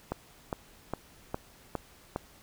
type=click train; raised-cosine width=1 ms; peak=-17 dBFS; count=6; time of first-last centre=0.12-2.161 s; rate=2.45 Hz; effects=pink hiss -57 dBFS RMS until 2.42 s